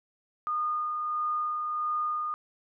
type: tone with tremolo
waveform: sine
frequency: 1223 Hz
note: D#6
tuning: 30 cents flat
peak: -26 dBFS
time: 0.47-2.34 s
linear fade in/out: 0 ms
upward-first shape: sine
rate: 1.5 Hz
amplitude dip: 30%
effects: none